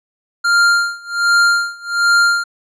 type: tone with tremolo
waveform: square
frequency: 1396.9 Hz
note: F6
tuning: in tune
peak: -9 dBFS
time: 0.44-2.44 s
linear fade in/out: 10 ms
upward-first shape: sine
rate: 1.3 Hz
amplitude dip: 95%
effects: low-pass 7000 Hz 12 dB/octave